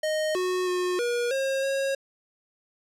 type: tone with pitch steps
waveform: square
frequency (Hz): 620 / 366.3 / 361.4 / 479.6 / 538 / 545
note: D#5 / F#4 / F#4 / A#4 / C5 / C#5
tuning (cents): -6 / -17 / -41 / +49 / +48 / -29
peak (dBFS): -25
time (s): 0.03-1.95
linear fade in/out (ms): 5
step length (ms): 320
effects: low-pass 10000 Hz 12 dB/octave